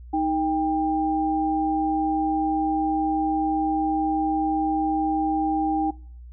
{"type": "tone pair together", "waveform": "sine", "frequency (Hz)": [313, 794], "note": ["D#4", "G5"], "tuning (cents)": [10, 22], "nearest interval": "octave + major third", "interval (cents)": 1612, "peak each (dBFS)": -23, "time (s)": [0.13, 5.91], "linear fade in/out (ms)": 10, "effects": ["noise-tail reverb RT60 0.5 s tail -23 dB re dry", "added 60 Hz sine -39 dBFS peak until 6.32 s"]}